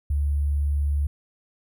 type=tone with sample-and-hold; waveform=sine; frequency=72 Hz; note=D2; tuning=34 cents flat; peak=-20 dBFS; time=0.1-1.07 s; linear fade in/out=5 ms; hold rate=11025 Hz; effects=none